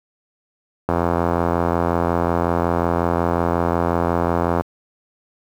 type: click train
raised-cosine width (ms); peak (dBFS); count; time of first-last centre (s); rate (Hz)
1; -4; 319; 0.89-4.609; 85.5
effects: high-pass 60 Hz 12 dB/octave + 7-bit